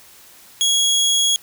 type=tone; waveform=25% pulse; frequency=3322 Hz; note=G#7; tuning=in tune; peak=-11 dBFS; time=0.61-1.36 s; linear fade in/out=0 ms; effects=white hiss -46 dBFS RMS until 1.42 s